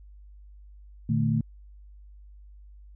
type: tone cluster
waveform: sine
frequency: 117.6 / 152.5 / 221.8 Hz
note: A#2 / D#3 / A3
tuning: +16 / -34 / +14 cents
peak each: -26 dBFS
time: 1.09-1.41 s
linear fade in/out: 5 ms
effects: added 50 Hz sine -46 dBFS peak until 2.95 s